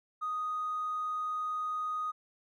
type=tone with tanh clipping; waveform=triangle; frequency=1244.5 Hz; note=D#6; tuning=in tune; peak=-31 dBFS; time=0.21-2.12 s; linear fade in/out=20 ms; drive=1 dB; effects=none